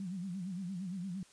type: tone with vibrato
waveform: sine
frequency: 184.5 Hz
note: F#3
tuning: 5 cents flat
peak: -37 dBFS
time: 0-1.23 s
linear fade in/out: 2 ms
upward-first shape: sine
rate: 8.7 Hz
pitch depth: 130 cents each way
effects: white hiss -62 dBFS RMS until 1.32 s + resampled to 22050 Hz